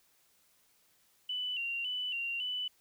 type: tone with vibrato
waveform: sine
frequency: 2874 Hz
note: F7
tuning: 49 cents sharp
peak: -33 dBFS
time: 1.29-2.68 s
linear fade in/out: 5 ms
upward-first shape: square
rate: 1.8 Hz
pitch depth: 67 cents each way
effects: white hiss -69 dBFS RMS until 2.8 s